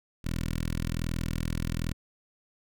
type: tone with notch filter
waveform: 10% pulse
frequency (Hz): 41.2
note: E1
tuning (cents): 0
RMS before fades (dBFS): -31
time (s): 0.24-1.93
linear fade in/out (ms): 10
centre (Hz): 750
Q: 0.6
effects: none